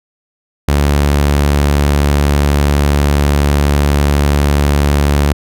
sawtooth tone with vibrato, 72.1 Hz, D2, 31 cents flat, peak -5 dBFS, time 0.68-5.33 s, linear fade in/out 5 ms, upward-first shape square, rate 20 Hz, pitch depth 47 cents each way, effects none

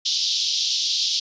white band-pass noise, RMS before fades -23 dBFS, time 0.05-1.2 s, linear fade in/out 10 ms, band 3200 to 5600 Hz, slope 48 dB/octave, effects resampled to 16000 Hz

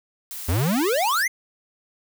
blue noise, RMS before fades -34 dBFS, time 0.31-1.23 s, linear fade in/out 0 ms
square exponential sweep, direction up, 76.1 to 2167 Hz, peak -20 dBFS, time 0.48-1.28 s, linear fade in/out 10 ms
effects none

